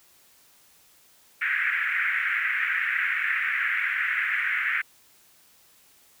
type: band-pass noise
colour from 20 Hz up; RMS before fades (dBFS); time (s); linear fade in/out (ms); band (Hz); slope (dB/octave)
white; -26; 1.41-4.82; 10; 1500 to 2200; 48
effects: white hiss -58 dBFS RMS until 6.2 s